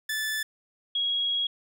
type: tone pair in turn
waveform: sawtooth / sine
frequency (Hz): 1746 / 3308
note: A6 / G#7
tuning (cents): -14 / -8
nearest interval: major seventh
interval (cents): 1106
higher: second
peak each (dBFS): -24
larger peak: neither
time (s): 0.09-0.43 / 0.95-1.47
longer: second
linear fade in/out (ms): 5
effects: none